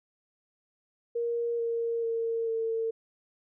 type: tone with pitch steps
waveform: sine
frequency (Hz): 469.9 / 463.7 / 457.6 / 451.5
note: A#4 / A#4 / A#4 / A4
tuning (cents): +14 / -9 / -32 / +45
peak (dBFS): -27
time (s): 1.15-2.91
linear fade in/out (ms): 10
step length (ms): 440
effects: none